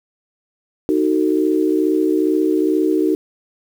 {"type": "chord", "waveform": "sine", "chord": "D# diminished", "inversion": "none", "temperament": "just", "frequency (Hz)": [311.1, 373.4, 448], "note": ["D#4", "F#4", "A4"], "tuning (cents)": [0, 16, 31], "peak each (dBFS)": [-16, -18, -22], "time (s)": [0.89, 3.15], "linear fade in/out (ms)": 0, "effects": ["7-bit"]}